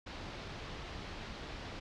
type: low-pass noise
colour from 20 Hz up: pink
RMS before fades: -45 dBFS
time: 0.06-1.8 s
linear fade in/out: 10 ms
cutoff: 4800 Hz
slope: 24 dB/octave
effects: none